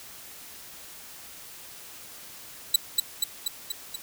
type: tone with echo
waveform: 20% pulse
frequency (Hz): 3951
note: B7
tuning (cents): 0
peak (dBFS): -9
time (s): 2.74-2.76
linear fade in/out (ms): 5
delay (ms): 240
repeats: 5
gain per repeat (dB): -3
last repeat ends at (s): 3.96
effects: white hiss -45 dBFS RMS until 4.02 s